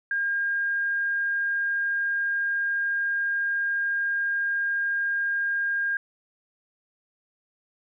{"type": "tone", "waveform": "sine", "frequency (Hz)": 1613, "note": "G6", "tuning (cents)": 49, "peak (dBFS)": -23, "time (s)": [0.11, 5.97], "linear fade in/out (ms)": 2, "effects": []}